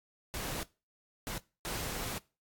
pink noise bursts at uneven times, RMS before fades -38 dBFS, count 3, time 0.34-0.63 / 1.27-1.38 / 1.65-2.18 s, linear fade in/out 0 ms, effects noise-tail reverb RT60 0.3 s tail -21 dB re dry + AAC 64 kbps

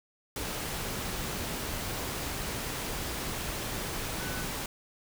sine tone in noise, 1498 Hz, F#6, 21 cents sharp, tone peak -41 dBFS, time 4.2-4.44 s, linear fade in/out 2 ms, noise pink, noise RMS -35 dBFS, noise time 0.36-4.66 s, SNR -9 dB, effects none

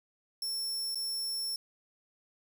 sawtooth tone with dropouts, 5400 Hz, E8, 41 cents sharp, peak -30 dBFS, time 0.42-1.56 s, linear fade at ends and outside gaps 2 ms, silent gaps 0.947-0.955 s, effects 10-bit

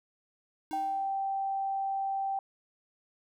square tone with exponential decay, 311.1 Hz, D#4, in tune, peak -38 dBFS, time 0.71-1.27 s, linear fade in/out 0 ms, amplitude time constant 120 ms
sine tone, 781 Hz, G5, 7 cents flat, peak -29 dBFS, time 0.73-2.39 s, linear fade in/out 2 ms
effects none

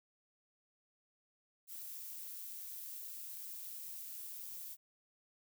violet noise with amplitude modulation, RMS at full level -45 dBFS, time 1.67-4.77 s, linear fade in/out 50 ms, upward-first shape sine, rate 179 Hz, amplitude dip 45%, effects none

